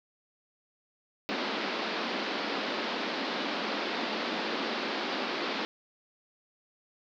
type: band-pass noise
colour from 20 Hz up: pink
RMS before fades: -33 dBFS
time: 1.29-5.65 s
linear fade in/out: 0 ms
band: 210 to 4800 Hz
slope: 48 dB/octave
effects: none

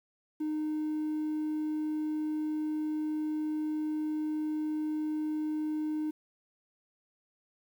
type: tone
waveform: triangle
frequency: 307.2 Hz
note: D#4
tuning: 22 cents flat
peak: -27 dBFS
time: 0.4-6.11 s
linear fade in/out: 10 ms
effects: tanh soft clip ceiling -25 dBFS + 10-bit

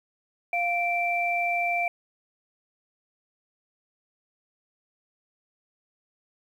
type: tone pair together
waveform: sine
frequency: 698.5 / 2344 Hz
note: F5 / D7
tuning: 0 / -4 cents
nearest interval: octave + major sixth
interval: 2096 cents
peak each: -26 dBFS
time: 0.53-1.88 s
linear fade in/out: 2 ms
effects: 9-bit

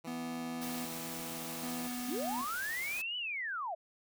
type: tone with vibrato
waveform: 10% pulse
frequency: 164.81 Hz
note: E3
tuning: in tune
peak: -36 dBFS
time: 0.04-1.88 s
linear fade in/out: 10 ms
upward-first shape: triangle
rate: 4.2 Hz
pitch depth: 9 cents each way
type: tone with tremolo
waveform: square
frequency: 246.6 Hz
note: B3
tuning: 2 cents flat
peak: -39 dBFS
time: 0.07-2.45 s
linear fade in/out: 5 ms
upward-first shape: square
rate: 0.64 Hz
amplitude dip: 60%
type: noise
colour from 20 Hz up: white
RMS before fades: -44 dBFS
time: 0.61-3.02 s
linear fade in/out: 10 ms
type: linear two-way sweep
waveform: sine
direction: up then down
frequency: 220 to 2999 to 610 Hz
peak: -35 dBFS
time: 2.08-3.75 s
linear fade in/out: 10 ms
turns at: 3.17 s
effects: none

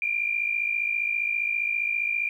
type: tone pair together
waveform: sine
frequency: 2345 / 2400 Hz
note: D7 / D7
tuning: -3 / +37 cents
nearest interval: unison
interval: 40 cents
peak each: -29 / -25 dBFS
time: 0.02-2.29 s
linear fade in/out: 2 ms
effects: 10-bit

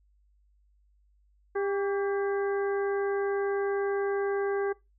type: harmonic tone with a mistuned harmonic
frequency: 398.9 Hz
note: G4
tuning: 30 cents sharp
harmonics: 1 / 2 / 3 / 4 / 5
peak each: -27 / -37 / -40 / -39 / -47 dBFS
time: 1.55-4.73 s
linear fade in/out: 10 ms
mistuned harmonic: 3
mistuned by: -64 cents
effects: noise-tail reverb RT60 0.2 s tail -20 dB re dry + added 50 Hz sine -62 dBFS peak until 4.98 s

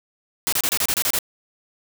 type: noise bursts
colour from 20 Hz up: white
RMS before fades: -21 dBFS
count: 9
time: 0.47-1.188 s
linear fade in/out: 0 ms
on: 54 ms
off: 29 ms
effects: none

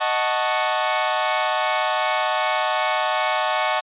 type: chord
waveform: sawtooth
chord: D# half-diminished seventh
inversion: none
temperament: equal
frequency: 622.3 / 740 / 880 / 1108.7 Hz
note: D#5 / F#5 / A5 / C#6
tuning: 0 / 0 / 0 / 0 cents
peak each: -21 dBFS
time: 0-3.81 s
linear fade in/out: 20 ms
effects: resampled to 8000 Hz

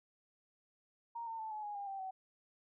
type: tone with pitch steps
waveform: sine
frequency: 932.3 / 905.2 / 879 / 853.4 / 828.7 / 804.6 / 781.3 / 758.6 Hz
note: A#5 / A5 / A5 / G#5 / G#5 / G5 / G5 / F#5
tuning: 0 / +49 / -2 / +47 / -4 / +45 / -6 / +43 cents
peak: -40 dBFS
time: 1.15-2.11 s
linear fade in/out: 10 ms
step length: 120 ms
effects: none

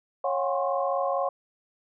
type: tone cluster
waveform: sine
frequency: 551 / 718 / 801 / 1046 / 1090 Hz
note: C#5 / F5 / G5 / C6 / C#6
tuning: -11 / +48 / +37 / -1 / -29 cents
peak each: -27 / -29 / -34 / -34 / -33 dBFS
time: 0.24-1.29 s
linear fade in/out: 5 ms
effects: none

